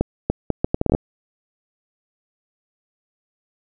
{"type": "accelerating click train", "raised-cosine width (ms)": 2, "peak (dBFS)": -4, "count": 11, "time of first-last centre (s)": [0.01, 0.949], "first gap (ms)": 290, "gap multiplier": 0.7, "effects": []}